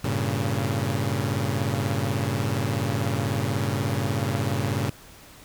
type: chord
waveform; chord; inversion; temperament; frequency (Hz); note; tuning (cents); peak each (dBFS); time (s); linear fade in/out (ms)
sawtooth; G diminished; none; equal with one note detuned; 98 / 114.47 / 138.59; G2 / Bb2 / Db3; 0 / -31 / 0; -24; 0.04-4.9; 5
effects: pink hiss -48 dBFS RMS until 5.44 s